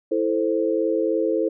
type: chord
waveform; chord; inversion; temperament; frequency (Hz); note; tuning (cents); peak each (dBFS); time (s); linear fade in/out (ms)
sine; A minor; second; equal; 329.6 / 440 / 523.3; E4 / A4 / C5; 0 / 0 / 0; -23 / -23 / -24; 0.11-1.49; 10
effects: none